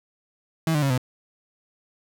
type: tone with pitch steps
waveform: 35% pulse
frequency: 161.8 / 149.23 / 137.64 / 126.95 Hz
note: E3 / D3 / C#3 / B2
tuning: -32 / +28 / -12 / +48 cents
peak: -18 dBFS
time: 0.67-0.978 s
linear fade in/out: 2 ms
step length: 77 ms
effects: none